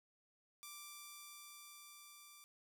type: tone with level ramp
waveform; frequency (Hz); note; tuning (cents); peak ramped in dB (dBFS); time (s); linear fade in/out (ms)
5% pulse; 1174.7; D6; 0; -38 to -46; 0.63-2.44; 0
effects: none